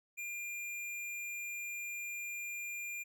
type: tone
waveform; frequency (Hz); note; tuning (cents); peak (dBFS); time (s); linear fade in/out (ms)
square; 2400; D7; +37; -40; 0.17-3.04; 20
effects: none